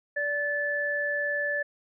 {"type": "tone pair together", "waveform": "sine", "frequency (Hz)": [581, 1741], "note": ["D5", "A6"], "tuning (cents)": [-19, -19], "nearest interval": "octave + perfect fifth", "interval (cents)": 1900, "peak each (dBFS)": [-31, -27], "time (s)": [0.16, 1.63], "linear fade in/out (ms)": 10, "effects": []}